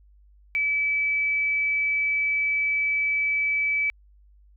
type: tone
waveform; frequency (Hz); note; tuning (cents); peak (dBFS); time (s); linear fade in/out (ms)
sine; 2300; D7; -37; -21; 0.55-3.9; 0
effects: added 50 Hz sine -52 dBFS peak until 4.56 s